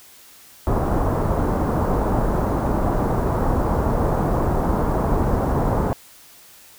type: low-pass noise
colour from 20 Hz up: pink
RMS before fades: -20 dBFS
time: 0.67-5.93 s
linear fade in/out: 0 ms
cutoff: 1100 Hz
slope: 24 dB/octave
effects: white hiss -47 dBFS RMS until 6.78 s